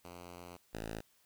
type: tone pair in turn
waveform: 5% pulse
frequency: 87.8 / 54.77 Hz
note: F2 / A1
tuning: +10 / -7 cents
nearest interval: minor sixth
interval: 817 cents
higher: first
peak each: -37 / -29 dBFS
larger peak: second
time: 0.04-0.57 / 0.73-1.01 s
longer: first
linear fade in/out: 10 ms
effects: white hiss -70 dBFS RMS until 1.25 s